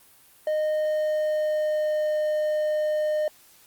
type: tone with pitch glide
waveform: triangle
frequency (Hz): 615 to 610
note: D#5 to D#5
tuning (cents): -20 to -34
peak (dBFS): -20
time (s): 0.47-3.28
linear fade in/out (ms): 2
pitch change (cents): -14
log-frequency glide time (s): 0.81-2.14
effects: white hiss -55 dBFS RMS until 3.66 s + Opus 32 kbps